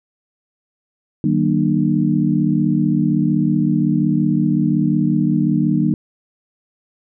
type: tone cluster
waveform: sine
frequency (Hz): 154.5 / 190.2 / 235.8 / 301.3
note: D#3 / F#3 / A#3 / D4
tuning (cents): -12 / +48 / +20 / +44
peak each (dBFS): -19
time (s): 1.24-5.94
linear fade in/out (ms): 2
effects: none